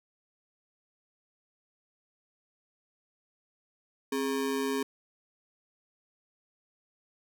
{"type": "ring-modulated tone", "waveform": "square", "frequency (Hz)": 340.8, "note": "F4", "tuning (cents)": -42, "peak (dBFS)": -26, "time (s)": [4.12, 4.83], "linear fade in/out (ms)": 5, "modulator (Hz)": 74.2, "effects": []}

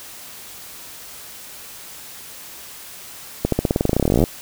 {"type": "accelerating click train", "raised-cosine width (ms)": 2, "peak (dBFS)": -3, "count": 25, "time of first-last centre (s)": [3.45, 4.239], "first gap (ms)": 73, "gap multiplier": 0.92, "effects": ["white hiss -38 dBFS RMS until 4.41 s"]}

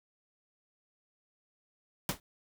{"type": "noise with exponential decay", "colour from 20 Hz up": "pink", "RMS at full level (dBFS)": -27, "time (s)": [2.09, 2.2], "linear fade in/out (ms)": 1, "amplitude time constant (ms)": 23, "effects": []}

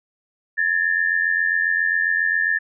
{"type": "tone pair together", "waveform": "sine", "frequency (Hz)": [1712.6, 1800], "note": ["A6", "A6"], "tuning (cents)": [-47, 39], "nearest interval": "minor second", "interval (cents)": 86, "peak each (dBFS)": -20, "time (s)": [0.57, 2.59], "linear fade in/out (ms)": 20, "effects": []}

